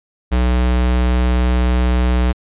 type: tone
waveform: square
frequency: 61.74 Hz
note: B1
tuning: in tune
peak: -13 dBFS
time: 0.31-2.33 s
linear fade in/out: 20 ms
effects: resampled to 8000 Hz